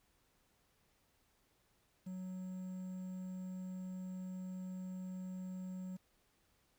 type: tone with quantisation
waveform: triangle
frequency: 185 Hz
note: F#3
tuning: in tune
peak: -40 dBFS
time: 2.06-5.97 s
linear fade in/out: 10 ms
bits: 11
effects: pink hiss -75 dBFS RMS until 6.78 s